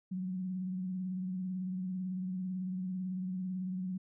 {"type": "tone with vibrato", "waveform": "sine", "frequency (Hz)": 185, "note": "F#3", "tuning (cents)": 0, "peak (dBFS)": -34, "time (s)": [0.11, 3.98], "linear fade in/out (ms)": 10, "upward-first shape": "triangle", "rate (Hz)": 18, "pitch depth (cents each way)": 53, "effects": []}